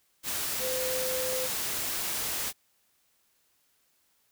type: tone in noise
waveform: sine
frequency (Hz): 513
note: C5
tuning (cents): -34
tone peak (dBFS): -31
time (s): 0.59-1.49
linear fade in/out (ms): 50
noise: white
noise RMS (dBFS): -32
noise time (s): 0.23-2.53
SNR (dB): -2
effects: white hiss -70 dBFS RMS until 4.31 s